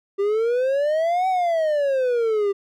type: exponential two-way sweep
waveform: triangle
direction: up then down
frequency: 392 to 762 to 392 Hz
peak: -16 dBFS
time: 0.18-2.53 s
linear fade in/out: 20 ms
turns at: 1.28 s
effects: none